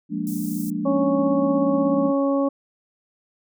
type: chord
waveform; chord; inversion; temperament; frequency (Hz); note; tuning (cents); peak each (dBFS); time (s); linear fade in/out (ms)
sine; Bb dominant seventh; second; equal; 174.61 / 207.7 / 233.1 / 293.7; F3 / Ab3 / Bb3 / D4; 0 / 0 / 0 / 0; -30 / -28 / -30 / -28; 0.09-2.13; 50
type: band-stop noise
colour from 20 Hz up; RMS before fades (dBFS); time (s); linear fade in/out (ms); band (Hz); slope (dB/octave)
white; -38; 0.27-0.7; 0; 210 to 6300; 24
type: harmonic tone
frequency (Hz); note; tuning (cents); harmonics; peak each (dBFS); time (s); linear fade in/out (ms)
277.2; C#4; 0; 1 / 2 / 3 / 4; -20 / -22 / -34 / -30; 0.85-2.49; 10
effects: none